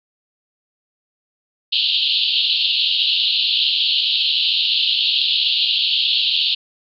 pink band-pass noise, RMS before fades -18 dBFS, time 1.72-6.55 s, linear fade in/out 10 ms, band 2800 to 4400 Hz, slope 96 dB/octave, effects none

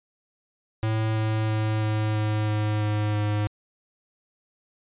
square tone with pitch steps, 110 / 109.24 / 108.49 / 107.74 / 106.99 / 106.25 / 105.52 / 104.79 Hz, A2 / A2 / A2 / A2 / A2 / G#2 / G#2 / G#2, 0 / -12 / -24 / -36 / -48 / +40 / +28 / +16 cents, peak -23 dBFS, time 0.83-3.47 s, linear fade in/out 0 ms, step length 330 ms, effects resampled to 8000 Hz

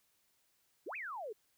sine exponential two-way sweep, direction up then down, 283.7 to 2654 to 394.8 Hz, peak -40 dBFS, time 0.86-1.33 s, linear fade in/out 10 ms, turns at 0.96 s, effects white hiss -75 dBFS RMS until 1.57 s

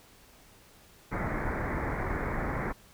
pink low-pass noise, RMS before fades -32 dBFS, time 1.11-2.73 s, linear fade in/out 20 ms, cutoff 2200 Hz, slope 96 dB/octave, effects pink hiss -57 dBFS RMS until 2.93 s

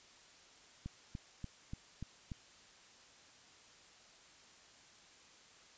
click train, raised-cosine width 5 ms, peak -30 dBFS, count 6, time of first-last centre 0.86-2.318 s, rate 3.43 Hz, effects white hiss -61 dBFS RMS until 5.77 s + resampled to 16000 Hz

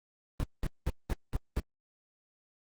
brown noise bursts, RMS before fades -29 dBFS, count 6, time 0.4-1.598 s, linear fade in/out 0 ms, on 33 ms, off 200 ms, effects Opus 24 kbps

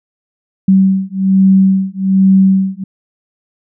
sine beating tone pair, 191 / 192.2 Hz, G3 / G3, -45 / -34 cents, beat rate 1.2 Hz, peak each -10 dBFS, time 0.68-2.84 s, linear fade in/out 5 ms, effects none

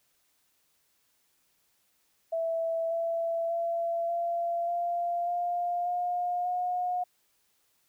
sine tone with pitch steps, 659.3 / 667.7 / 676.3 / 684.9 / 693.7 / 702.6 / 711.5 / 720.6 Hz, E5 / E5 / E5 / F5 / F5 / F5 / F5 / F#5, 0 / +22 / +44 / -34 / -12 / +10 / +32 / -46 cents, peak -27 dBFS, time 2.32-7.04 s, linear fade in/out 10 ms, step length 590 ms, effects white hiss -71 dBFS RMS until 7.88 s

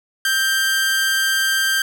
sawtooth tone with amplitude modulation, 1577 Hz, G6, 10 cents sharp, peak -11 dBFS, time 0.25-1.82 s, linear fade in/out 2 ms, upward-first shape sine, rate 274 Hz, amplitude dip 35%, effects none

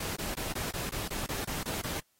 pink noise bursts, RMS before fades -36 dBFS, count 11, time 0-2 s, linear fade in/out 5 ms, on 160 ms, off 24 ms, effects white hiss -72 dBFS RMS until 2.19 s + AAC 48 kbps

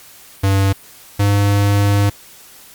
square tone pair in turn, 97.6 / 101.18 Hz, G2 / G#2, -7 / -45 cents, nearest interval minor second, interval 62 cents, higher second, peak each -12 dBFS, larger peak neither, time 0.43-0.73 / 1.19-2.1 s, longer second, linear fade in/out 10 ms, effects white hiss -42 dBFS RMS until 2.74 s + Opus 48 kbps

